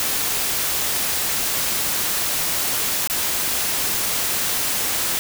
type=noise with dropouts; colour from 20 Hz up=white; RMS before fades=-22 dBFS; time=0-5.19 s; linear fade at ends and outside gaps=0 ms; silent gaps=3.074-3.099 s; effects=none